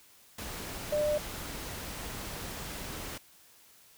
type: tone in noise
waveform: sine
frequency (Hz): 598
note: D5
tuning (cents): +31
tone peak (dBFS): -26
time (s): 0.92-1.18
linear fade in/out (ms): 5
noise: pink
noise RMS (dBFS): -40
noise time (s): 0.38-3.18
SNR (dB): +11
effects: white hiss -59 dBFS RMS until 3.97 s